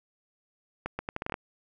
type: accelerating click train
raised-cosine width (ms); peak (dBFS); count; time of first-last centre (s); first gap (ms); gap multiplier
0.5; -17; 9; 0.86-1.341; 130; 0.76
effects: none